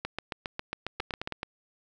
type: two click trains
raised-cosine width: 0.3 ms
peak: -16 / -17 dBFS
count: 10 / 5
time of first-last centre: 0.05-1.274 / 1-1.431 s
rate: 7.35 / 9.28 Hz
effects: none